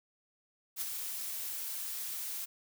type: noise with ADSR envelope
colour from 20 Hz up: blue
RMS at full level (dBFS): -34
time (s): 0.76-2.46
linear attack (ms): 49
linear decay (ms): 24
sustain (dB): -5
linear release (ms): 19
effects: none